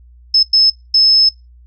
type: tone bursts at uneven times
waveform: sine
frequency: 5210 Hz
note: E8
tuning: 21 cents flat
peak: -7 dBFS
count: 3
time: 0.34-0.43 / 0.53-0.7 / 0.94-1.29 s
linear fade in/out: 5 ms
effects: noise-tail reverb RT60 0.2 s tail -19 dB re dry + added 60 Hz sine -40 dBFS peak until 1.66 s